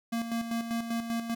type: tone with tremolo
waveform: square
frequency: 231.1 Hz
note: A#3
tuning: 15 cents flat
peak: -29 dBFS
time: 0.12-1.35 s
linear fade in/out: 10 ms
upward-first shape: square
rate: 5.1 Hz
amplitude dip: 55%
effects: none